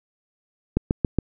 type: click train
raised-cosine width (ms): 3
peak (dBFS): -6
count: 4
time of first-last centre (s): 0.77-1.187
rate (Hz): 7.2
effects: none